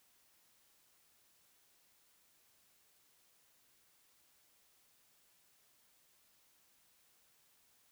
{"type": "silence", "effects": ["white hiss -71 dBFS RMS until 7.91 s"]}